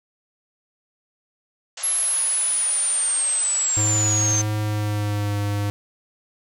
white band-pass noise, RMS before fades -35 dBFS, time 1.77-4.42 s, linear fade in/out 5 ms, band 500 to 8000 Hz, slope 96 dB/octave
sine linear sweep, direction down, 11140 to 6210 Hz, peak -19 dBFS, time 1.83-4.42 s, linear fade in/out 10 ms
square tone with pitch glide, 106.3 to 102.38 Hz, G#2 to G#2, +41 to -24 cents, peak -22 dBFS, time 3.77-5.7 s, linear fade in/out 0 ms, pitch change -65 cents, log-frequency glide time 4.59-5.37 s
effects none

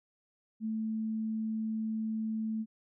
sine tone, 220 Hz, A3, in tune, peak -31 dBFS, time 0.6-2.66 s, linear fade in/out 50 ms, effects none

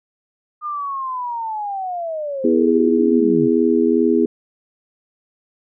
sine linear sweep, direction down, 1222 to 120 Hz, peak -22 dBFS, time 0.61-3.49 s, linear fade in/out 50 ms
sine chord, E major, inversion second, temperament just, 247.2 / 329.6 / 412 Hz, B3 / E4 / G#4, +2 / 0 / -14 cents, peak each -17 dBFS, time 2.44-4.26 s, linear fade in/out 5 ms
effects none

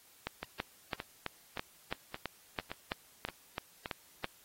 two click trains, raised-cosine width 0.3 ms, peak -23 / -18 dBFS, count 7 / 13, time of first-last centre 0.43-3.859 / 0.27-4.244 s, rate 1.75 / 3.02 Hz, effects white hiss -62 dBFS RMS until 4.44 s + AAC 48 kbps

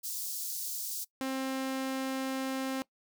white high-pass noise, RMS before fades -37 dBFS, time 0.03-1.05 s, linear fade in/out 20 ms, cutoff 4600 Hz, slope 24 dB/octave
sawtooth tone, 265 Hz, C4, 22 cents sharp, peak -28 dBFS, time 1.21-2.82 s, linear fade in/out 0 ms
effects noise-tail reverb RT60 0.1 s tail -21 dB re dry

